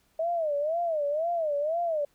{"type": "tone with vibrato", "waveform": "sine", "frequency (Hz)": 630, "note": "D#5", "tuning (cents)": 21, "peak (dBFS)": -25, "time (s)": [0.19, 2.05], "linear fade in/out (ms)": 5, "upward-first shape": "sine", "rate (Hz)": 2, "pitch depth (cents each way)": 170, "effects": ["pink hiss -68 dBFS RMS until 2.14 s"]}